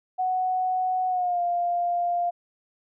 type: tone with pitch glide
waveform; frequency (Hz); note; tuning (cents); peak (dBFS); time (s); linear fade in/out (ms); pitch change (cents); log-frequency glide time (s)
sine; 741 to 699.4; F#5 to F5; +2 to +2; -22; 0.18-2.31; 20; -100; 1.08-1.41
effects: none